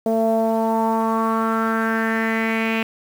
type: tone with low-pass filter sweep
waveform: sawtooth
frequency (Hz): 224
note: A3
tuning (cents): +31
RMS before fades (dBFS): -20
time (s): 0.06-2.83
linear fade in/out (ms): 2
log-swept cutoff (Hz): 600 to 2600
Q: 4.9
effects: 7-bit